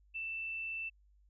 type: tone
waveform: sine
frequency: 2662 Hz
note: E7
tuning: 16 cents sharp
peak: -37 dBFS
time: 0.14-0.9 s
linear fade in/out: 20 ms
effects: added 50 Hz sine -63 dBFS peak until 1.29 s